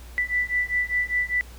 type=beating tone pair; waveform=sine; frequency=1975.5 / 1980.5 Hz; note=B6 / B6; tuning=0 / +4 cents; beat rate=5 Hz; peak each=-25 dBFS; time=0.18-1.41 s; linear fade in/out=0 ms; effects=added 60 Hz sine -40 dBFS peak until 1.58 s + pink hiss -49 dBFS RMS until 1.58 s